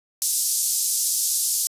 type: band-pass noise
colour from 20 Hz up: white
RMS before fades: -23 dBFS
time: 0.22-1.67 s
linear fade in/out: 0 ms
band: 5200 to 12000 Hz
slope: 24 dB/octave
effects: resampled to 32000 Hz